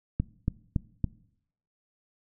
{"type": "click train", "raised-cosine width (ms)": 5, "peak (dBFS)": -13, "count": 4, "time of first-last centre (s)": [0.2, 1.043], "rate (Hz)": 3.56, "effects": ["noise-tail reverb RT60 0.7 s tail -21 dB re dry"]}